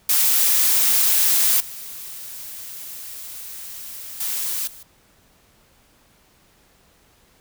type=noise with level steps; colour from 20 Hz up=blue; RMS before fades=-17 / -35 / -25 / -42 dBFS; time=0.09-4.83 s; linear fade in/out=5 ms; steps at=1.6 / 4.2 / 4.67 s; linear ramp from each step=5 ms; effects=pink hiss -57 dBFS RMS until 7.4 s